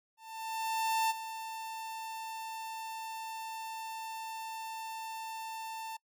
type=tone with ADSR envelope; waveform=45% pulse; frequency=892 Hz; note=A5; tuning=23 cents sharp; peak=-27 dBFS; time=0.17-5.97 s; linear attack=930 ms; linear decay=26 ms; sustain=-12 dB; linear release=9 ms; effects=noise-tail reverb RT60 0.1 s tail -25 dB re dry